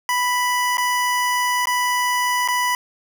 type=tone with dropouts; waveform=25% pulse; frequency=987.8 Hz; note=B5; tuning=in tune; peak=-14 dBFS; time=0.09-2.75 s; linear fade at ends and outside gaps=1 ms; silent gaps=0.771-0.781 / 1.656-1.671 / 2.477-2.485 s; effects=none